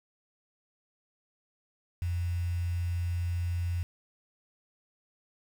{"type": "tone with quantisation", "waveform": "sine", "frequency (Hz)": 87.31, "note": "F2", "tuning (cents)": 0, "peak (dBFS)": -28, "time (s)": [2.02, 3.83], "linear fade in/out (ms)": 0, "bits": 8, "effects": []}